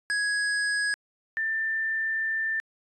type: tone pair in turn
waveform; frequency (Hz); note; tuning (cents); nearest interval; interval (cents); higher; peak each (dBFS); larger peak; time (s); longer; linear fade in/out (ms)
square / sine; 1665 / 1783.5; G#6 / A6; +4 / +23; minor second; 119; second; -25; neither; 0.1-0.94 / 1.37-2.6; second; 0
effects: resampled to 24000 Hz